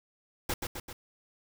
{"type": "noise with echo", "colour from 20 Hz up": "pink", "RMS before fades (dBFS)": -31, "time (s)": [0.49, 0.54], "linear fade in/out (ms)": 5, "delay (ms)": 130, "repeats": 3, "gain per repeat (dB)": -4, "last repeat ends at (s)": 0.93, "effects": []}